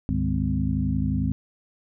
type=tone cluster; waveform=sine; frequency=68.5 / 99.5 / 151 / 202.3 / 257 Hz; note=C#2 / G2 / D3 / G#3 / C4; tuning=-20 / +26 / +48 / -45 / -31 cents; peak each=-28 dBFS; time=0.09-1.32 s; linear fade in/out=0 ms; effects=none